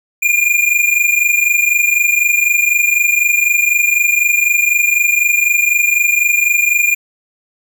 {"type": "tone pair together", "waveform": "square", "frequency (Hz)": [2402, 2426], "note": ["D7", "D#7"], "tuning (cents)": [38, -44], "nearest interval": "unison", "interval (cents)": 18, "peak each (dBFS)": -14, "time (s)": [0.22, 6.95], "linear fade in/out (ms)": 10, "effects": []}